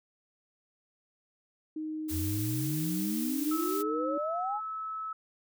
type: tone with pitch glide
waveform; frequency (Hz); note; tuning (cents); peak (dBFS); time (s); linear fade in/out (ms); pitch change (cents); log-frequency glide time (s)
sine; 311.1 to 308.8; D#4 to D#4; 0 to -13; -33; 1.76-4.18; 5; -13; 2.69-3.06
type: noise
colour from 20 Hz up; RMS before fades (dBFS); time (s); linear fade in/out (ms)
blue; -39; 2.08-3.83; 20
type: exponential sweep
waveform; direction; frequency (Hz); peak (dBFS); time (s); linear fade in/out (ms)
sine; up; 81.1 to 873; -31; 2.1-4.61; 50
type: tone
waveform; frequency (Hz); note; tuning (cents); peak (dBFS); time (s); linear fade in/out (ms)
sine; 1300; E6; -24; -34; 3.51-5.13; 5
effects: none